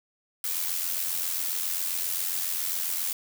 blue noise with amplitude modulation, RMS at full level -27 dBFS, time 0.44-3.13 s, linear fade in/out 2 ms, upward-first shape sine, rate 87.4 Hz, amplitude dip 55%, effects none

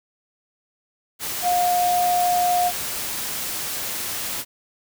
sine tone in noise, 713 Hz, F5, 36 cents sharp, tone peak -17 dBFS, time 1.42-2.72 s, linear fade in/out 50 ms, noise white, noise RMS -28 dBFS, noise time 1.19-4.45 s, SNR +8 dB, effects none

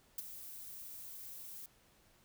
violet noise with ADSR envelope, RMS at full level -37 dBFS, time 0.18-1.66 s, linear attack 4 ms, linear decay 24 ms, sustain -12 dB, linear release 4 ms, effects pink hiss -68 dBFS RMS until 2.24 s

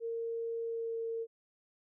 sine tone with pitch glide, 460 to 456 Hz, A#4 to A#4, -23 to -38 cents, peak -34 dBFS, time 0-1.27 s, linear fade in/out 50 ms, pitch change -15 cents, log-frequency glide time 0.63-0.99 s, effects none

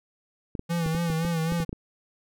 clicks, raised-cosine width 3 ms, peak -19 dBFS, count 10, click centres 0.552 / 0.594 / 0.862 / 0.949 / 1.101 / 1.25 / 1.522 / 1.602 / 1.693 / 1.729 s
square tone with vibrato, 165.6 Hz, E3, 8 cents sharp, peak -25 dBFS, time 0.69-1.65 s, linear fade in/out 20 ms, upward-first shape sine, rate 3.8 Hz, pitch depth 61 cents each way
effects none

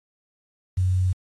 sine tone with quantisation, 92.3 Hz, F#2, 4 cents flat, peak -18 dBFS, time 0.77-1.13 s, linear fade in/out 10 ms, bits 8, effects AAC 32 kbps

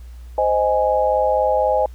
sine chord, Ab major, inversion first, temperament just, 519.1 / 623 / 830.6 Hz, C5 / Eb5 / Ab5, -14 / +2 / 0 cents, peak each -19 dBFS, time 0.38-1.86 s, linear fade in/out 2 ms, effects added 60 Hz sine -34 dBFS peak until 1.94 s + pink hiss -55 dBFS RMS until 1.94 s

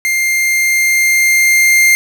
45% pulse tone with level ramp, 2108 Hz, C7, 12 cents sharp, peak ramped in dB -12 to -6 dBFS, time 0.05-1.95 s, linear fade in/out 0 ms, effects none

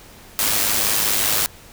white noise with amplitude modulation, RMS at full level -17 dBFS, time 0.39-1.46 s, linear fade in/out 0 ms, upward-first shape sine, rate 105 Hz, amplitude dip 50%, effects pink hiss -44 dBFS RMS until 1.72 s

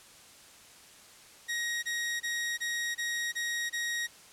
sawtooth tone bursts, 1886 Hz, A#6, 20 cents sharp, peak -27 dBFS, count 7, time 1.48-4.074 s, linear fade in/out 20 ms, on 350 ms, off 24 ms, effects white hiss -54 dBFS RMS until 4.32 s + low-pass 10000 Hz 12 dB/octave

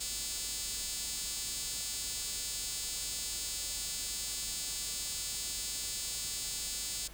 5% pulse tone with high-pass filter, 289.7 Hz, D4, 24 cents flat, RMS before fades -38 dBFS, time 0-7.08 s, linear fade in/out 10 ms, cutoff 5700 Hz, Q 6.5, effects added 50 Hz sine -53 dBFS peak until 7.13 s + pink hiss -53 dBFS RMS until 7.13 s

